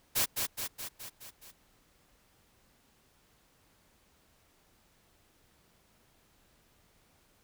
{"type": "noise with echo", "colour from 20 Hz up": "white", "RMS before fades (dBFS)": -28, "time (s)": [0.15, 0.26], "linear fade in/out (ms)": 20, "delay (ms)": 210, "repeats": 6, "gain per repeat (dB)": -4, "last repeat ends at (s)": 1.52, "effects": ["pink hiss -67 dBFS RMS until 7.43 s"]}